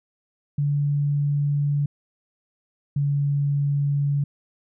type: tone pair in turn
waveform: sine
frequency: 144.2 / 142.54 Hz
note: D3 / C#3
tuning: -31 / +49 cents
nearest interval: unison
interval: 20 cents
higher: first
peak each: -19 dBFS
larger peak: neither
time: 0.58-1.86 / 2.96-4.24 s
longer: neither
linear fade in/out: 5 ms
effects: none